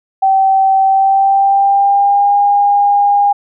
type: tone with pitch glide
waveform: sine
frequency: 772 to 811.3 Hz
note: G5 to G#5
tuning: -27 to -41 cents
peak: -7 dBFS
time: 0.22-3.33 s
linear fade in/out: 10 ms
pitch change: +86 cents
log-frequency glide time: 0.84-2.35 s
effects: none